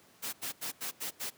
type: noise bursts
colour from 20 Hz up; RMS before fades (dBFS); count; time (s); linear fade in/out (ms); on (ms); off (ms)
white; -37; 6; 0.22-1.305; 20; 110; 85
effects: pink hiss -61 dBFS RMS until 1.37 s + high-pass 150 Hz 12 dB/octave